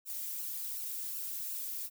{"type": "noise with flanger", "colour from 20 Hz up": "violet", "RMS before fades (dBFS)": -39, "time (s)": [0.05, 1.9], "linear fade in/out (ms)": 50, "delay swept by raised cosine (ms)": [0.69, 2.89], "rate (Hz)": 2.7, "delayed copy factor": 1, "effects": []}